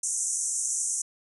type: band-pass noise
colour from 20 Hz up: pink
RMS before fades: -29 dBFS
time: 0.03-1.02 s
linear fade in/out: 5 ms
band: 6000 to 9800 Hz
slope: 96 dB/octave
effects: none